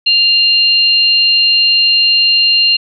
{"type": "tone pair together", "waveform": "sine", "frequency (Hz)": [2794, 4186], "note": ["F7", "C8"], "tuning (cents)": [0, 0], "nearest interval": "perfect fifth", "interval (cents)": 700, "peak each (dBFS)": -10, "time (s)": [0.06, 2.77], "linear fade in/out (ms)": 10, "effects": []}